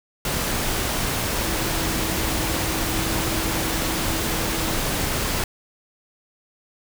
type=tone in noise; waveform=sine; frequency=323.4 Hz; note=E4; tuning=33 cents flat; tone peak=-31 dBFS; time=1.45-4.77 s; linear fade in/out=2 ms; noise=pink; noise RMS=-24 dBFS; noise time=0.25-5.44 s; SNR=-10 dB; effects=none